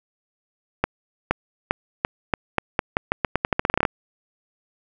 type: accelerating click train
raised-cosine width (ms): 0.5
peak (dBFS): -3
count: 21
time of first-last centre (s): 0.84-3.852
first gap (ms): 470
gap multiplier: 0.85
effects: none